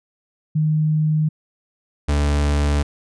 sine / 40% pulse tone pair in turn, 154.5 / 72.68 Hz, D#3 / D2, -12 / -17 cents, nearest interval octave + minor second, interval 1305 cents, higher first, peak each -15 dBFS, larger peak neither, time 0.55-1.29 / 2.08-2.83 s, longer second, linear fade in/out 10 ms, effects resampled to 22050 Hz

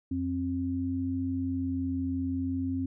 sine tone pair together, 88.72 / 265.6 Hz, F2 / C4, +28 / +26 cents, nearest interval octave + perfect fifth, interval 1898 cents, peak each -34 / -29 dBFS, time 0.11-2.86 s, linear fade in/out 5 ms, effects none

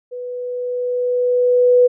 sine tone with level ramp, 493.9 Hz, B4, in tune, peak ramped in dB -26 to -7 dBFS, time 0.11-1.88 s, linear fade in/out 20 ms, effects none

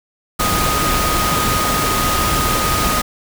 sine tone in noise, 1244.5 Hz, D#6, in tune, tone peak -19 dBFS, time 0.39-3.02 s, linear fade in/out 10 ms, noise pink, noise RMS -18 dBFS, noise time 0.39-3.02 s, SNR -4 dB, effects none

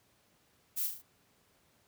violet noise with echo, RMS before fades -34 dBFS, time 0.76-0.88 s, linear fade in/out 20 ms, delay 36 ms, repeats 4, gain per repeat -5 dB, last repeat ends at 1.024 s, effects pink hiss -69 dBFS RMS until 1.87 s + high-pass 80 Hz 12 dB/octave

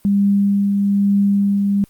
sine tone with tremolo, 200.3 Hz, G3, 38 cents sharp, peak -11 dBFS, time 0.05-1.84 s, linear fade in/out 0 ms, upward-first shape triangle, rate 1.1 Hz, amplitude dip 30%, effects white hiss -54 dBFS RMS until 1.89 s + Opus 32 kbps

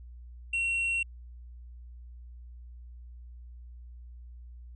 triangle tone, 2730 Hz, F7, 40 cents flat, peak -25 dBFS, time 0.53-1.03 s, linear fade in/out 5 ms, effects added 60 Hz sine -44 dBFS peak until 4.75 s + resampled to 22050 Hz

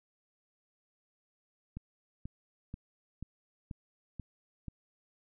click train, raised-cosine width 5 ms, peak -28 dBFS, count 7, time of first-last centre 1.77-4.683 s, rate 2.06 Hz, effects none

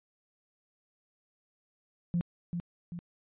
sine tone with echo, 173 Hz, F3, 16 cents flat, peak -25 dBFS, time 2.14-2.21 s, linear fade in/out 0 ms, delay 390 ms, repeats 2, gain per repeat -6 dB, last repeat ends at 2.99 s, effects tanh soft clip ceiling -21 dBFS + resampled to 8000 Hz

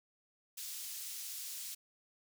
pink high-pass noise, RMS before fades -44 dBFS, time 0.57-1.75 s, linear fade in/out 10 ms, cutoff 5100 Hz, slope 12 dB/octave, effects none

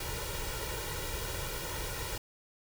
pink noise with comb filter, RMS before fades -37 dBFS, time 0-2.18 s, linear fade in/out 5 ms, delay 2.1 ms, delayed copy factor +0.8, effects none

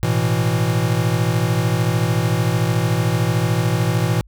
square chord, A suspended second, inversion none, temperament equal, 110 / 123.47 / 164.81 Hz, A2 / B2 / E3, 0 / 0 / 0 cents, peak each -21 / -21 / -22 dBFS, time 0.03-4.21 s, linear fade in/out 0 ms, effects added 50 Hz sine -45 dBFS peak until 4.27 s

